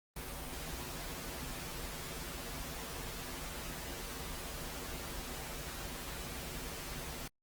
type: noise with comb filter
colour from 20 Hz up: pink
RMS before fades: -43 dBFS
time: 0.16-7.28 s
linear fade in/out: 5 ms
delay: 9.7 ms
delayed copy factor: -0.95
effects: Opus 32 kbps